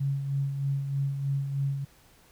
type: tone with tremolo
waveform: sine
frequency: 138.59 Hz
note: C#3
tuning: in tune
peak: -24 dBFS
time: 0-1.85 s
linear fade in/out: 10 ms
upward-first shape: sine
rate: 3.2 Hz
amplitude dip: 50%
effects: pink hiss -59 dBFS RMS until 2.31 s